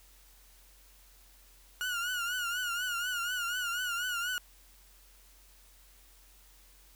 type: tone with vibrato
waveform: 30% pulse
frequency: 1439 Hz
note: F#6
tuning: 49 cents flat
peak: -29 dBFS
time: 1.81-4.38 s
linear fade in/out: 0 ms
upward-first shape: triangle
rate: 4.1 Hz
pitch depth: 89 cents each way
effects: added 45 Hz sine -59 dBFS peak until 6.95 s + white hiss -61 dBFS RMS until 6.95 s